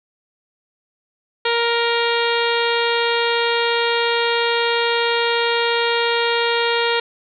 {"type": "harmonic tone with a mistuned harmonic", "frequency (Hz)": 468.5, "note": "A#4", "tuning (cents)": 9, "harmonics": [1, 2, 3, 4, 5, 6, 7, 8, 9], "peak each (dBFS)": [-20, -23, -25, -26, -27, -28, -28, -29, -30], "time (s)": [1.45, 7], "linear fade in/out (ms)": 5, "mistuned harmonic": 8, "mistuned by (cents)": -16, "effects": []}